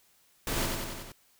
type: noise with echo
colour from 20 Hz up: pink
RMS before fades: -31 dBFS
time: 0.47-0.66 s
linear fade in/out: 2 ms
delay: 92 ms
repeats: 5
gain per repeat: -3 dB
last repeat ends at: 1.12 s
effects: white hiss -65 dBFS RMS until 1.39 s